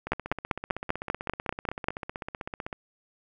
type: two click trains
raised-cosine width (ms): 0.5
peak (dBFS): -9 / -19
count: 10 / 43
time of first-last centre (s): 0.12-1.885 / 0.07-2.728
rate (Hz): 5.1 / 15.8
effects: none